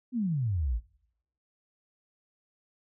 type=exponential sweep; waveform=sine; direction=down; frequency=262.1 to 49.28 Hz; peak=-26 dBFS; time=0.12-0.81 s; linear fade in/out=50 ms; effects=noise-tail reverb RT60 0.8 s tail -24 dB re dry